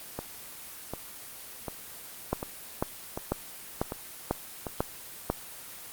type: two click trains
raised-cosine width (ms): 1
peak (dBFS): -11 / -18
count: 7 / 7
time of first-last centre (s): 2.33-5.3 / 0.19-4.668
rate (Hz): 2.02 / 1.34
effects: white hiss -44 dBFS RMS until 5.92 s + Opus 24 kbps